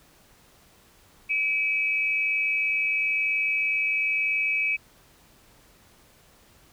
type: tone pair together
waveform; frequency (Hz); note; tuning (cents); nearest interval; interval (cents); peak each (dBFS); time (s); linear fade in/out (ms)
sine; 2316 / 2557; D7 / D#7; -25 / +47; major second; 172; -25; 1.29-4.77; 20
effects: pink hiss -57 dBFS RMS until 6.72 s